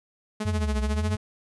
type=tone with tremolo; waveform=sawtooth; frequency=213.2 Hz; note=G#3; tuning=46 cents sharp; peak=-22 dBFS; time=0.4-1.17 s; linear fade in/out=5 ms; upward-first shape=sine; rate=14 Hz; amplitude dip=75%
type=exponential two-way sweep; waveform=sine; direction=down then up; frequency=97.4 to 61.74 to 97.4 Hz; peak=-24 dBFS; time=0.45-1.16 s; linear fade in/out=5 ms; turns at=0.8 s
effects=resampled to 24000 Hz